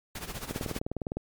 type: noise with tremolo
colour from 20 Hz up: pink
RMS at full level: -36 dBFS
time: 0.15-0.79 s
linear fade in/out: 5 ms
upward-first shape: sine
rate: 15 Hz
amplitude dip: 75%
type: click train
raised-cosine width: 2 ms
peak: -19 dBFS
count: 14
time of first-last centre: 0.51-1.17 s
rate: 19.7 Hz
effects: MP3 96 kbps